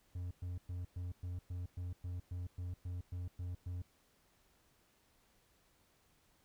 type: tone bursts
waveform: triangle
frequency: 89 Hz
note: F2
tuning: 33 cents sharp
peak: -37 dBFS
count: 14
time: 0.15-3.82 s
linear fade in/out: 5 ms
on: 160 ms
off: 110 ms
effects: pink hiss -72 dBFS RMS until 6.44 s